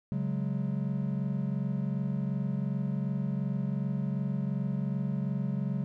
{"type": "chord", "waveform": "triangle", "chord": "C# suspended fourth", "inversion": "none", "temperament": "equal", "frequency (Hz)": [138.59, 185, 207.7], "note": ["C#3", "F#3", "G#3"], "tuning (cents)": [0, 0, 0], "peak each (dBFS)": [-30, -31, -33], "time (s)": [0.12, 5.84], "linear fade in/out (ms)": 0, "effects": []}